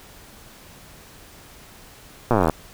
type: slowing click train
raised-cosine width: 1 ms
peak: -4 dBFS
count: 19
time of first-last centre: 2.31-2.497 s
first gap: 8 ms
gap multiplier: 1.03
effects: pink hiss -46 dBFS RMS until 2.73 s